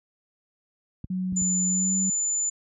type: clicks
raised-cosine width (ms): 5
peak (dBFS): -22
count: 3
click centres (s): 1.043 / 1.325 / 1.417
type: tone with pitch glide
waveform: sine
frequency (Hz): 185 to 191.41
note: F#3 to G3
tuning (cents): 0 to -41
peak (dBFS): -25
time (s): 1.1-2.1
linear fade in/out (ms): 5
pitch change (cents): +59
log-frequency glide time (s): 1.67-1.95
type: tone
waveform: sine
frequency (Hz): 7040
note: A8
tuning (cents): 0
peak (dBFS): -23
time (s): 1.36-2.5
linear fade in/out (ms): 10
effects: high-pass 60 Hz 12 dB/octave